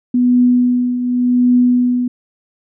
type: tone with tremolo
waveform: sine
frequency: 246.9 Hz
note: B3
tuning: in tune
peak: -7 dBFS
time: 0.14-2.08 s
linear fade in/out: 5 ms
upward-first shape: triangle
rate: 0.88 Hz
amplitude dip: 65%
effects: none